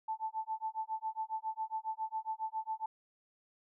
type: tone with tremolo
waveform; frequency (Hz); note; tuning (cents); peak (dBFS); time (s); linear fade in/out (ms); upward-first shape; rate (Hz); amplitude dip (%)
sine; 880; A5; 0; -32; 0.08-2.86; 5; sine; 7.3; 100
effects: none